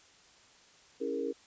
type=chord; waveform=sine; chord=A# half-diminished seventh; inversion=first; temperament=equal with one note detuned; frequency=277.2 / 329.6 / 410.5 / 466.2 Hz; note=C#4 / E4 / G#4 / A#4; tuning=0 / 0 / -20 / 0 cents; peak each=-38 / -40 / -37 / -35 dBFS; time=1-1.33 s; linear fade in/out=20 ms; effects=white hiss -60 dBFS RMS until 1.46 s + resampled to 16000 Hz